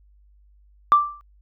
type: tone with exponential decay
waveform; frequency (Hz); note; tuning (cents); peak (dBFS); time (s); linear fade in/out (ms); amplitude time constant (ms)
sine; 1174.7; D6; 0; -7; 0.92-1.21; 0; 63
effects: tanh soft clip ceiling -4 dBFS + added 50 Hz sine -52 dBFS peak until 1.41 s